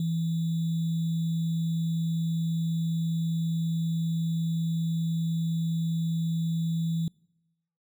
sine tone with sample-and-hold, 164.81 Hz, E3, in tune, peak -25 dBFS, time 0-7.08 s, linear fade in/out 2 ms, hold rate 3675 Hz, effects noise-tail reverb RT60 1.0 s tail -26 dB re dry

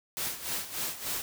white noise with tremolo, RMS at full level -32 dBFS, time 0.17-1.22 s, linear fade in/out 0 ms, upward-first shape sine, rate 3.4 Hz, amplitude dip 75%, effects none

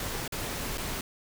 pink noise with dropouts, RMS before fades -34 dBFS, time 0-1.01 s, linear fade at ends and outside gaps 2 ms, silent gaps 0.278-0.322 / 0.775-0.78 s, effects none

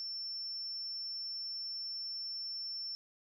sine tone, 5390 Hz, E8, 38 cents sharp, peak -38 dBFS, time 0-2.95 s, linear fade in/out 0 ms, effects 12-bit

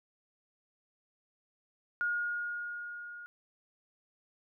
sine tone with level ramp, 1431 Hz, F6, 42 cents sharp, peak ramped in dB -28 to -44 dBFS, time 2.01-3.26 s, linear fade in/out 0 ms, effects none

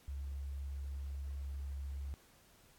sine tone, 69.3 Hz, C#2, in tune, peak -39 dBFS, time 0.08-2.14 s, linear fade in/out 0 ms, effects pink hiss -65 dBFS RMS until 2.78 s + AAC 64 kbps

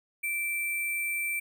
sine tone with sample-and-hold, 2339 Hz, D7, 8 cents flat, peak -28 dBFS, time 0.23-1.4 s, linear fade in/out 10 ms, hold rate 11025 Hz, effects none

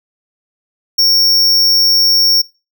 square tone, 5500 Hz, F8, 27 cents flat, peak -8 dBFS, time 0.98-2.42 s, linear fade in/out 10 ms, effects noise-tail reverb RT60 0.3 s tail -25 dB re dry

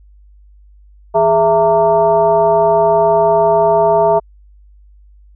sine tone with frequency modulation, 664 Hz, E5, 12 cents sharp, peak -8 dBFS, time 1.14-4.2 s, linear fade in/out 20 ms, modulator 249 Hz, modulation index 1.1, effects added 50 Hz sine -41 dBFS peak until 5.35 s

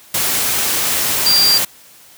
sine tone in noise, 4736 Hz, D8, 14 cents sharp, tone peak -10 dBFS, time 1.26-1.58 s, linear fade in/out 5 ms, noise white, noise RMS -17 dBFS, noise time 0.14-1.65 s, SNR +4 dB, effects white hiss -44 dBFS RMS until 2.17 s + high-pass 60 Hz 12 dB/octave

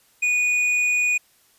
triangle tone with hard clipping, 2464 Hz, D#7, 17 cents flat, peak -19 dBFS, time 0.22-1.18 s, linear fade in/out 10 ms, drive 9 dB, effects white hiss -59 dBFS RMS until 1.58 s + resampled to 32000 Hz

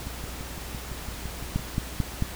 two click trains, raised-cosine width 5 ms, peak -12 / -24 dBFS, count 4 / 10, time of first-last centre 1.56-2.224 / 0.07-1.595 s, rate 4.52 / 5.9 Hz, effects added 60 Hz sine -39 dBFS peak until 2.35 s + pink hiss -39 dBFS RMS until 2.35 s

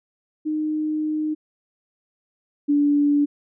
sine tone pair in turn, 307.5 / 289.7 Hz, D#4 / D4, -20 / -24 cents, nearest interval minor second, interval 104 cents, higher first, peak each -21 / -15 dBFS, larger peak second, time 0.45-1.35 / 2.68-3.26 s, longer first, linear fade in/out 20 ms, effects none

